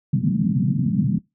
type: band-pass noise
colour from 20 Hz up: pink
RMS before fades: -20 dBFS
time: 0.13-1.19 s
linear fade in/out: 5 ms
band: 130 to 230 Hz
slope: 48 dB/octave
effects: noise-tail reverb RT60 0.2 s tail -20 dB re dry